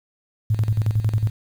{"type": "tone with tremolo", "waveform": "sine", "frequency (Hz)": 107.9, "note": "A2", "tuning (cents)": -33, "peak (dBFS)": -15, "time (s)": [0.5, 1.3], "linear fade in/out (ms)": 5, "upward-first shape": "square", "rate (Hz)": 11, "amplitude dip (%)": 70, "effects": ["8-bit"]}